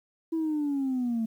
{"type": "linear sweep", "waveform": "sine", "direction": "down", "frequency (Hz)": [329.6, 220.2], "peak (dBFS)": -24, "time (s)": [0.32, 1.26], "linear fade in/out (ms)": 10, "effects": ["tanh soft clip ceiling -23 dBFS", "10-bit"]}